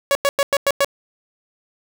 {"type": "tone bursts", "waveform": "sawtooth", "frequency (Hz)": 560, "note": "C#5", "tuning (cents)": 18, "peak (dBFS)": -10, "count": 6, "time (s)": [0.11, 0.846], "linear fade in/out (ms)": 0, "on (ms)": 41, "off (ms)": 98, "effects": []}